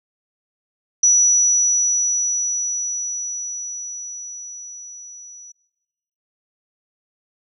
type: tone with level ramp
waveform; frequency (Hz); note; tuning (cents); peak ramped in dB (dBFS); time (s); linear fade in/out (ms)
sine; 5890; F#8; -9; -10 to -38; 1.03-5.52; 5
effects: noise-tail reverb RT60 1.0 s tail -20 dB re dry